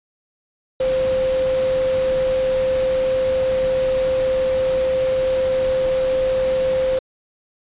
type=tone in noise; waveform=sine; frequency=521 Hz; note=C5; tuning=7 cents flat; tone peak=-16 dBFS; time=0.8-6.99 s; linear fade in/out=5 ms; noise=pink; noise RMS=-31 dBFS; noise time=0.8-6.99 s; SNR=+12 dB; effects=resampled to 8000 Hz